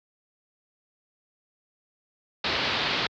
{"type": "low-pass noise", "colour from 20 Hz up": "white", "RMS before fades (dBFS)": -27, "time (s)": [2.44, 3.07], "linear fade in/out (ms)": 5, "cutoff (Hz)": 4500, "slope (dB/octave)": 48, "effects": ["high-pass 80 Hz 12 dB/octave"]}